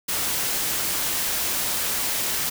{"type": "noise", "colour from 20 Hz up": "white", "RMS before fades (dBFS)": -25, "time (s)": [0.08, 2.5], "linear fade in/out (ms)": 10, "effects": []}